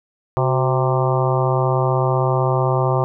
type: harmonic tone with a mistuned harmonic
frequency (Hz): 130.81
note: C3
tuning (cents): 0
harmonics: 1 / 3 / 4 / 5 / 6 / 7 / 8 / 9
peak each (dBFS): -18 / -23 / -24 / -25 / -26 / -26 / -27 / -28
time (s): 0.37-3.04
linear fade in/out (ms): 0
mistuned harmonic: 3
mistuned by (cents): -71
effects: none